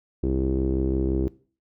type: tone with low-pass filter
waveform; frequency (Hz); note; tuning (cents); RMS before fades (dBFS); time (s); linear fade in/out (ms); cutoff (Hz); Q
sawtooth; 65.9; C2; +13; -24; 0.23-1.28; 0; 360; 6.3
effects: noise-tail reverb RT60 0.4 s tail -20 dB re dry